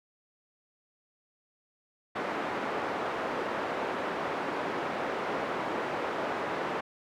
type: band-pass noise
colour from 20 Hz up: pink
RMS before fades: -33 dBFS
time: 2.15-6.81 s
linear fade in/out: 10 ms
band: 360 to 1500 Hz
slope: 12 dB/octave
effects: none